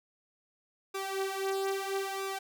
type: tone with flanger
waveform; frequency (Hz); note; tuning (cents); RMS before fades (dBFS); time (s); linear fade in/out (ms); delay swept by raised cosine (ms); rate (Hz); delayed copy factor
sawtooth; 388.5; G4; -16; -34; 0.94-2.39; 10; 0.81 to 5.41; 0.77; +0.75
effects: none